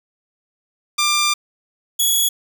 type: tone pair in turn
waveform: 10% pulse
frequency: 1191 / 3369 Hz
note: D6 / G#7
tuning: +24 / +24 cents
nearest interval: octave + tritone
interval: 1800 cents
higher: second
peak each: -7 dBFS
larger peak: neither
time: 0.98-1.34 / 1.99-2.29 s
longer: first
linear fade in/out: 10 ms
effects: none